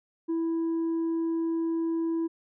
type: tone with tanh clipping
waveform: triangle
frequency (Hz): 329.6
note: E4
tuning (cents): 0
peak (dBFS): -26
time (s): 0.28-2.28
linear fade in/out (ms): 20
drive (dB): 7
effects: none